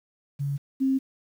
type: tone pair in turn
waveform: sine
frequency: 141.1 / 266.4 Hz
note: C#3 / C4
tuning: +31 / +31 cents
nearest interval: major seventh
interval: 1100 cents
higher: second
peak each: -25 / -20 dBFS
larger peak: second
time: 0.39-0.58 / 0.8-0.99 s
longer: neither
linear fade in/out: 20 ms
effects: 9-bit